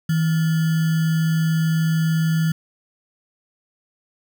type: tone with sample-and-hold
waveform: sine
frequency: 161.5 Hz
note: E3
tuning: 35 cents flat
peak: -16 dBFS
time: 0.09-2.52 s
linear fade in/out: 5 ms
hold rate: 1575 Hz
effects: none